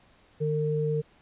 sine tone pair together, 151.67 / 454.5 Hz, D#3 / A#4, -44 / -44 cents, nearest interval octave + perfect fifth, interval 1900 cents, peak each -27 dBFS, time 0.4-1.02 s, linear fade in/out 20 ms, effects pink hiss -60 dBFS RMS until 1.21 s + resampled to 8000 Hz

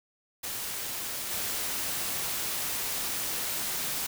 white noise with level steps, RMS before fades -35 / -32 dBFS, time 0.43-4.07 s, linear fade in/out 10 ms, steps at 1.3 s, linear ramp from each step 20 ms, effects none

